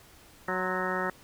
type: harmonic tone with a mistuned harmonic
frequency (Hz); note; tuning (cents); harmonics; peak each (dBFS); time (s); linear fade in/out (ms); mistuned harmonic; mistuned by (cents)
185; F#3; 0; 1 / 2 / 3 / 4 / 5 / 6 / 7 / 8 / 9 / 10; -37 / -35 / -36 / -39 / -37 / -40 / -35 / -39 / -40 / -35; 0.48-1.1; 2; 6; -77
effects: pink hiss -55 dBFS RMS until 1.23 s